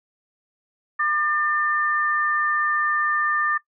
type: tone pair together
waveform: sine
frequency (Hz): 1200 / 1792.3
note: D6 / A6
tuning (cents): +37 / +31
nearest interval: perfect fifth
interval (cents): 694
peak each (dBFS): -22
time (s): 0.99-3.58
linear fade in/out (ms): 10
effects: noise-tail reverb RT60 0.1 s tail -20 dB re dry